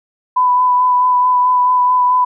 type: tone with vibrato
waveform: sine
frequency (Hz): 997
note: B5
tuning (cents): +16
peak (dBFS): -9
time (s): 0.36-2.25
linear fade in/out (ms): 10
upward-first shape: sine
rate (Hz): 4.6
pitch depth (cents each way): 15
effects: none